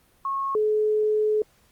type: tone pair in turn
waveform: sine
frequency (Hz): 1092 / 427.5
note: C#6 / A4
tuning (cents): -26 / -50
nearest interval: octave + major third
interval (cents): 1624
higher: first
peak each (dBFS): -24 / -19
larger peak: second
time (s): 0.25-0.55 / 0.55-1.42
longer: second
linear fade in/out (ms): 2
effects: pink hiss -61 dBFS RMS until 1.71 s + Opus 32 kbps